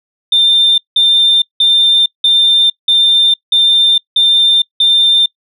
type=tone bursts; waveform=sine; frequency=3594 Hz; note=A7; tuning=36 cents sharp; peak=-5 dBFS; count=8; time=0.32-5.26 s; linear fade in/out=5 ms; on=460 ms; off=180 ms; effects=noise-tail reverb RT60 0.1 s tail -22 dB re dry + tanh soft clip ceiling -2 dBFS